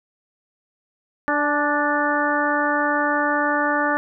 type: harmonic tone with a mistuned harmonic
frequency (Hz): 293.7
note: D4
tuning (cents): 0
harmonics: 1 / 2 / 3 / 4 / 5 / 6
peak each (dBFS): -25 / -25 / -25 / -25 / -25 / -25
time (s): 1.28-3.97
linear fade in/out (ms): 0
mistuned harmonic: 3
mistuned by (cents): -26
effects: none